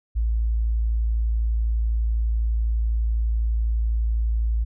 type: tone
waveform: sine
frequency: 56 Hz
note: A1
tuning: 31 cents sharp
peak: -19 dBFS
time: 0.15-4.65 s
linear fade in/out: 20 ms
effects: none